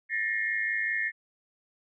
sine tone cluster, 1777 / 1882 / 2139 Hz, A6 / A#6 / C7, +17 / +16 / +38 cents, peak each -31 dBFS, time 0.09-1.12 s, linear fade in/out 50 ms, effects none

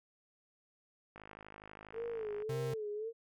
click train, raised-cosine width 0.5 ms, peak -35 dBFS, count 67, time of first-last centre 1.16-2.422 s, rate 52.3 Hz
sine tone with vibrato, 441.3 Hz, A4, 5 cents sharp, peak -37 dBFS, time 1.93-3.13 s, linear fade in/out 50 ms, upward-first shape sine, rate 1.8 Hz, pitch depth 110 cents each way
45% pulse tone, 132.5 Hz, C3, 22 cents sharp, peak -37 dBFS, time 2.49-2.74 s, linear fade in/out 5 ms
effects none

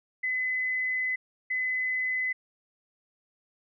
sine tone pair in turn, 2021 / 2021 Hz, B6 / B6, +39 / +39 cents, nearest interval unison, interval 0 cents, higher neither, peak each -26 / -26 dBFS, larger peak neither, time 0.23-1.16 / 1.5-2.33 s, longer first, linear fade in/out 10 ms, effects none

